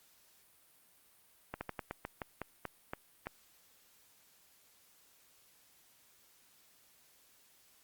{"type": "slowing click train", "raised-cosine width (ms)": 0.5, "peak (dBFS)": -23, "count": 11, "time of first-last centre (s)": [1.54, 3.27], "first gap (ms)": 70, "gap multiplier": 1.19, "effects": ["white hiss -66 dBFS RMS until 7.83 s", "Opus 48 kbps"]}